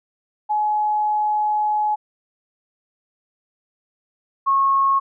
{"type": "tone pair in turn", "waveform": "sine", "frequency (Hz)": [846, 1092], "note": ["G#5", "C#6"], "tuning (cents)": [32, -26], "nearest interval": "major third", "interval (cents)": 442, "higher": "second", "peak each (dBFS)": [-17, -14], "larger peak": "second", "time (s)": [[0.49, 1.96], [4.46, 5]], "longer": "first", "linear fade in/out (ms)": 20, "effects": []}